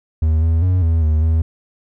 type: tone with pitch steps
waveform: triangle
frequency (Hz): 78.9 / 81.6 / 91.6 / 81.7 / 77.6 / 80.6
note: D#2 / E2 / F#2 / E2 / D#2 / E2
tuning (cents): +25 / -17 / -17 / -15 / -4 / -38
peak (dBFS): -10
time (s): 0.22-1.42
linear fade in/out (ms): 5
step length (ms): 200
effects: none